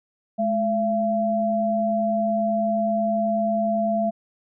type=tone pair together; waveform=sine; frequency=212.8 / 677 Hz; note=G#3 / E5; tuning=+42 / +46 cents; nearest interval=octave + minor sixth; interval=2004 cents; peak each=-24 / -21 dBFS; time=0.38-4.11 s; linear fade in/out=20 ms; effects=none